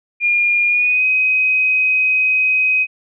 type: tone with pitch glide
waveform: sine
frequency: 2417 to 2521 Hz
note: D7 to D#7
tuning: +49 to +22 cents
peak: -12 dBFS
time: 0.2-2.87 s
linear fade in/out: 50 ms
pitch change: +73 cents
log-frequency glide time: 0.67-1.05 s
effects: none